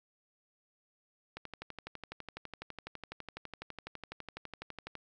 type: click train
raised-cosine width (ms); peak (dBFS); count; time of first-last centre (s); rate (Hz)
0.3; -26; 44; 1.37-4.953; 12
effects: none